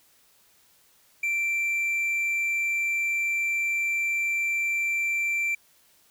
triangle tone, 2349 Hz, D7, in tune, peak -22 dBFS, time 1.23-5.55 s, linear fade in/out 5 ms, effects white hiss -61 dBFS RMS until 6.1 s

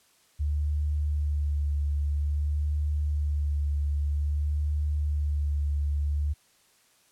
sine tone with vibrato, 73.42 Hz, D2, in tune, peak -24 dBFS, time 0.39-6.34 s, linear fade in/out 20 ms, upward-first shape sine, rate 0.51 Hz, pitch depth 22 cents each way, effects white hiss -63 dBFS RMS until 7.11 s + low-pass 11000 Hz 12 dB/octave

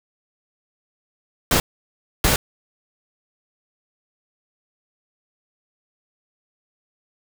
pink noise bursts at uneven times, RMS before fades -17 dBFS, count 2, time 1.51-1.6 / 2.24-2.36 s, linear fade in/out 2 ms, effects none

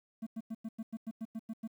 triangle tone bursts, 223.3 Hz, A3, 26 cents sharp, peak -34 dBFS, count 11, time 0.22-1.676 s, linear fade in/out 10 ms, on 46 ms, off 95 ms, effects 11-bit

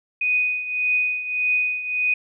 sine tone with tremolo, 2489 Hz, D#7, in tune, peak -16 dBFS, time 0.21-2.14 s, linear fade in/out 5 ms, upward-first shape triangle, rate 1.7 Hz, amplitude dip 75%, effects none

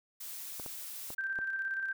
blue noise, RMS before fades -43 dBFS, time 0.2-1.15 s, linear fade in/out 10 ms
clicks, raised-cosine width 1 ms, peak -30 dBFS, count 4, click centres 0.598 / 0.662 / 1.104 / 1.389 s
sine tone with tremolo, 1568 Hz, G6, in tune, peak -31 dBFS, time 1.18-1.93 s, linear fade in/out 5 ms, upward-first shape square, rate 17 Hz, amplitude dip 35%
effects none

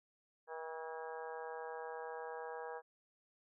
harmonic tone with a mistuned harmonic, 160.5 Hz, E3, 46 cents flat, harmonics 3 / 4 / 5 / 6 / 7 / 8 / 9 / 10, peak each -46 / -53 / -49 / -51 / -57 / -58 / -62 / -53 dBFS, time 0.47-2.82 s, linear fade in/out 50 ms, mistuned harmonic 10, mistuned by +31 cents, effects none

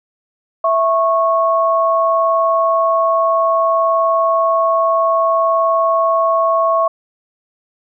sine tone pair together, 659.4 / 1100 Hz, E5 / C#6, 0 / -14 cents, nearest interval major sixth, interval 886 cents, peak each -14 dBFS, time 0.64-6.88 s, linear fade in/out 5 ms, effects none

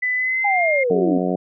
sine tone with pitch glide, 2000 to 2119 Hz, B6 to C7, +21 to +21 cents, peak -18 dBFS, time 0.02-0.84 s, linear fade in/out 10 ms, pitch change +100 cents, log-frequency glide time 0.16-0.61 s
sine linear sweep, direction down, 830.6 to 248.7 Hz, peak -17 dBFS, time 0.44-1.18 s, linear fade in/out 10 ms
harmonic tone, 91 Hz, F#2, 28 cents flat, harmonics 2 / 3 / 4 / 5 / 6 / 7 / 8, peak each -23 / -25 / -26 / -27 / -28 / -28 / -29 dBFS, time 0.9-1.36 s, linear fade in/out 5 ms
effects none

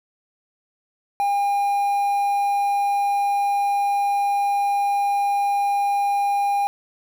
triangle tone with quantisation, 806 Hz, G5, 48 cents sharp, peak -16 dBFS, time 1.2-6.67 s, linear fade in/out 0 ms, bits 7, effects none

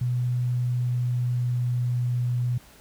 sine tone with pitch glide, 123.4 to 122.62 Hz, B2 to B2, -1 to -12 cents, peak -22 dBFS, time 0.01-2.58 s, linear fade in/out 5 ms, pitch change -11 cents, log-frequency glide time 0.48-1.82 s, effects pink hiss -52 dBFS RMS until 2.8 s

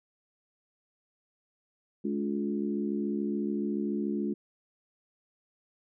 harmonic tone with a mistuned harmonic, 70.5 Hz, C#2, 30 cents sharp, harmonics 3 / 4 / 5 / 6, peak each -31 / -34 / -34 / -44 dBFS, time 2.04-4.34 s, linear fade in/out 10 ms, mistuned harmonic 4, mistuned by +21 cents, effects none

